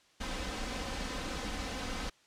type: noise with comb filter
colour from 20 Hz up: pink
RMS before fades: -37 dBFS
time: 0.2-2.1 s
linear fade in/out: 10 ms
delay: 3.9 ms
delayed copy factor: +0.6
effects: white hiss -65 dBFS RMS until 2.26 s + low-pass 6000 Hz 12 dB/octave